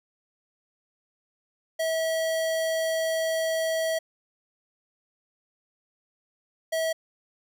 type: tone pair in turn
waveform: square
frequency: 647 / 647 Hz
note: E5 / E5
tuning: -32 / -32 cents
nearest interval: unison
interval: 0 cents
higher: neither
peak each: -25 dBFS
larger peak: neither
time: 1.79-3.99 / 6.72-6.93 s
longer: first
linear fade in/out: 10 ms
effects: none

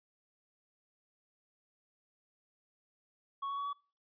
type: tone with pitch steps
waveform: triangle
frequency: 1108.7 / 1118.3 / 1128.1 / 1137.9 Hz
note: C#6 / C#6 / C#6 / C#6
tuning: 0 / +15 / +30 / +45 cents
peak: -33 dBFS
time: 3.42-3.732 s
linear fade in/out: 10 ms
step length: 78 ms
effects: noise-tail reverb RT60 0.4 s tail -24 dB re dry + resampled to 11025 Hz

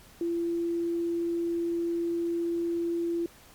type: tone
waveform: sine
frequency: 339.7 Hz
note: F4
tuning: 48 cents flat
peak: -26 dBFS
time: 0.21-3.26 s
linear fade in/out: 2 ms
effects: pink hiss -54 dBFS RMS until 3.54 s + MP3 96 kbps

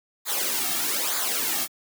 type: noise with flanger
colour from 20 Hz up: white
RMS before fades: -26 dBFS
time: 0.25-1.68 s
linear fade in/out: 50 ms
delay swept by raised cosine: 0.35 to 2.05 ms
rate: 1.1 Hz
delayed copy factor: -0.7
effects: high-pass 200 Hz 12 dB/octave

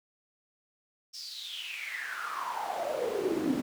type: noise with high-pass filter sweep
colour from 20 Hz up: brown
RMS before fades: -34 dBFS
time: 1.13-3.62 s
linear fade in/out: 20 ms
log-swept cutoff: 5400 to 240 Hz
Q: 9
effects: none

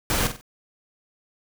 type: noise with echo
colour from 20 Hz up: pink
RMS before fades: -23 dBFS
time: 0.1-0.27 s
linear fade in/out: 0 ms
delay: 47 ms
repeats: 3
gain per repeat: -9 dB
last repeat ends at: 0.411 s
effects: none

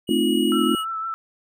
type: tone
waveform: square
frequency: 2906 Hz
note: F#7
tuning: 32 cents flat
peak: -27 dBFS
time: 0.07-0.85 s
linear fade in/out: 50 ms
type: chord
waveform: sine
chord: F dominant seventh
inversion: first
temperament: equal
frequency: 220 / 261.6 / 311.1 / 349.2 Hz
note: A3 / C4 / Eb4 / F4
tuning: 0 / 0 / 0 / 0 cents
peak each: -23 dBFS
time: 0.09-0.75 s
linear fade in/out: 2 ms
type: tone with vibrato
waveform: sine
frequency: 1324 Hz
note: E6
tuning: 7 cents sharp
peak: -25 dBFS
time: 0.52-1.14 s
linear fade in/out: 0 ms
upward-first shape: triangle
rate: 5.9 Hz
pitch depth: 31 cents each way
effects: none

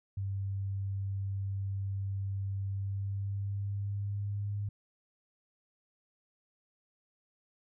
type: tone with pitch glide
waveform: sine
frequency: 98 to 102.1 Hz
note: G2 to G#2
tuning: 0 to -29 cents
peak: -32 dBFS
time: 0.17-4.69 s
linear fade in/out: 5 ms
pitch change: +71 cents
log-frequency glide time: 2.68-4.58 s
effects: none

